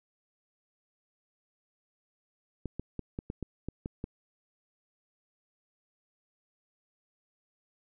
clicks, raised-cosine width 3 ms, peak -22 dBFS, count 9, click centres 2.657 / 2.796 / 2.993 / 3.189 / 3.301 / 3.427 / 3.686 / 3.859 / 4.041 s, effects none

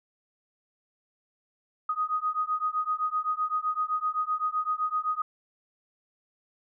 sine beating tone pair, 1244 / 1251.8 Hz, D#6 / D#6, -1 / +10 cents, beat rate 7.8 Hz, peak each -29 dBFS, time 1.89-5.22 s, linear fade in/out 5 ms, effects none

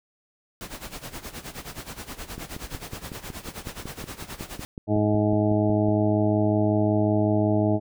pink noise with tremolo, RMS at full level -35 dBFS, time 0.61-4.65 s, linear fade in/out 0 ms, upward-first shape sine, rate 9.5 Hz, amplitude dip 80%
click train, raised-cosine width 3 ms, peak -22 dBFS, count 20, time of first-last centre 2.38-5.886 s, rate 5.42 Hz
harmonic tone, 105.4 Hz, G#2, 26 cents sharp, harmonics 1 / 2 / 3 / 4 / 6 / 7 / 8, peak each -24 / -26 / -24 / -30 / -26 / -35 / -36 dBFS, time 4.87-7.8 s, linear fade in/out 50 ms
effects none

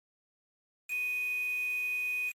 sine tone with quantisation, 2489 Hz, D#7, in tune, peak -30 dBFS, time 0.88-2.33 s, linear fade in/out 50 ms, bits 7, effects MP3 64 kbps

